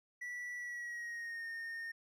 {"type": "tone with pitch glide", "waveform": "triangle", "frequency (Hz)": [1955, 1834.6], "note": ["B6", "A#6"], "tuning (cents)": [-18, -28], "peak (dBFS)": -39, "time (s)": [0.21, 1.92], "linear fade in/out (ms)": 10, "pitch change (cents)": -110, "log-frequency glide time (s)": [0.58, 1.46], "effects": []}